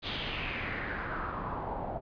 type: noise with low-pass filter sweep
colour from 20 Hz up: pink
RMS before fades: -36 dBFS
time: 0.02-2.01 s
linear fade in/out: 50 ms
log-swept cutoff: 3700 to 690 Hz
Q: 3.7
effects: resampled to 11025 Hz